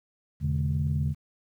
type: tone cluster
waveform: sine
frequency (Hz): 82.9 / 125.6 / 145.1 / 213.2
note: E2 / B2 / D3 / G#3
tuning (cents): +10 / +30 / -21 / +46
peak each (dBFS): -28 / -34 / -26 / -35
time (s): 0.4-1.15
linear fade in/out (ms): 50
effects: tanh soft clip ceiling -15 dBFS + 10-bit